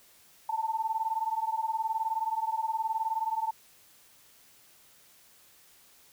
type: beating tone pair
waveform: sine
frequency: 880 / 899 Hz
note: A5 / A5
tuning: 0 / +37 cents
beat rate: 19 Hz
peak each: -31 dBFS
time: 0.49-3.51 s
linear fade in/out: 5 ms
effects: white hiss -59 dBFS RMS until 6.12 s